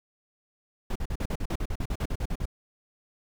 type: noise bursts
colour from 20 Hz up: brown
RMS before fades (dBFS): -29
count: 16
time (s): 0.9-2.456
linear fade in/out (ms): 5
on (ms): 56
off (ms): 44
effects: none